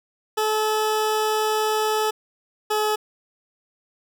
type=tone pair in turn; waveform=20% pulse; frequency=431.6 / 426.6 Hz; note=A4 / G#4; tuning=-33 / +46 cents; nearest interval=unison; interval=21 cents; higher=first; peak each=-15 dBFS; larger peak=neither; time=0.37-2.11 / 2.7-2.96 s; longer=first; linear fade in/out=10 ms; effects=none